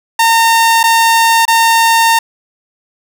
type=tone with dropouts; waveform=sawtooth; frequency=913 Hz; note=A#5; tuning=36 cents flat; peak=-3 dBFS; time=0.19-2.19 s; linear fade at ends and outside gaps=5 ms; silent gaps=0.831-0.838 / 1.454-1.479 s; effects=none